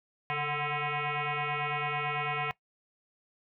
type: tone with frequency modulation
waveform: sine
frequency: 733 Hz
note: F#5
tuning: 16 cents flat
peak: -29 dBFS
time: 0.3-2.51 s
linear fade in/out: 0 ms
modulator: 295 Hz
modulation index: 6.6
effects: noise-tail reverb RT60 0.1 s tail -19 dB re dry